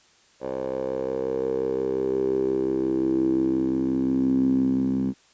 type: tone with band-pass filter sweep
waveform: 10% pulse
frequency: 65.7 Hz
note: C2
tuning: 8 cents sharp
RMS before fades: -24 dBFS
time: 0.4-5.14 s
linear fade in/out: 50 ms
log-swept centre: 570 to 230 Hz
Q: 7.5
effects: white hiss -58 dBFS RMS until 5.33 s + resampled to 16000 Hz